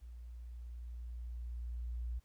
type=tone with level ramp; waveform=sine; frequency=59.4 Hz; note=A#1; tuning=33 cents sharp; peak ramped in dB=-47 to -36 dBFS; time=0.01-2.2 s; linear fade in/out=20 ms; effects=pink hiss -75 dBFS RMS until 2.24 s